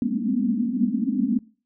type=band-pass noise; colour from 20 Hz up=white; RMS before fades=-23 dBFS; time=0.02-1.39 s; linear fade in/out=2 ms; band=200 to 270 Hz; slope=96 dB/octave; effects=noise-tail reverb RT60 0.4 s tail -22 dB re dry